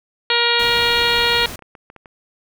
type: harmonic tone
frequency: 473 Hz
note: A#4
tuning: 25 cents sharp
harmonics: 1 / 2 / 3 / 4 / 5 / 6 / 7 / 8 / 9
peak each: -23 / -23 / -23 / -23 / -23 / -23 / -23 / -23 / -23 dBFS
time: 0.3-1.46 s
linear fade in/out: 2 ms
type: noise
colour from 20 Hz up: pink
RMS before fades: -31 dBFS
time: 0.59-1.56 s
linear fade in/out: 5 ms
type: clicks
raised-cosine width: 0.5 ms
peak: -26 dBFS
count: 8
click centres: 1.334 / 1.519 / 1.592 / 1.623 / 1.752 / 1.901 / 1.963 / 2.058 s
effects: none